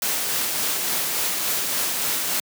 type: noise with tremolo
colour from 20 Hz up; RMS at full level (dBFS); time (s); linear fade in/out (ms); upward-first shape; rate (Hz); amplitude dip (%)
white; -23; 0.02-2.4; 2; sine; 3.5; 25
effects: high-pass 150 Hz 12 dB/octave